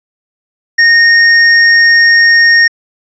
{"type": "tone", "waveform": "square", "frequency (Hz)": 1849, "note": "A#6", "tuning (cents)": -15, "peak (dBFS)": -4, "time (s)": [0.78, 2.68], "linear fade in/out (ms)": 10, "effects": ["resampled to 16000 Hz"]}